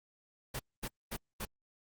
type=noise bursts; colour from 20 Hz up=pink; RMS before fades=-38 dBFS; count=4; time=0.54-1.454 s; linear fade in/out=10 ms; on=56 ms; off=230 ms; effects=Opus 48 kbps